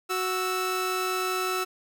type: tone pair together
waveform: sawtooth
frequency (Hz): 370 / 1317.6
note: F#4 / E6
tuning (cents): 0 / -1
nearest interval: octave + minor seventh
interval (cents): 2199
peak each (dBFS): -25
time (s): 0.09-1.65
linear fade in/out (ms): 20
effects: none